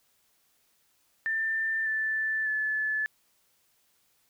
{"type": "tone with pitch steps", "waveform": "sine", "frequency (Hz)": [1786, 1758.4, 1731.2], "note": ["A6", "A6", "A6"], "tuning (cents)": [25, -2, -29], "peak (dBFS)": -26, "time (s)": [1.26, 3.06], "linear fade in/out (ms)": 0, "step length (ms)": 600, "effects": ["white hiss -69 dBFS RMS until 4.29 s"]}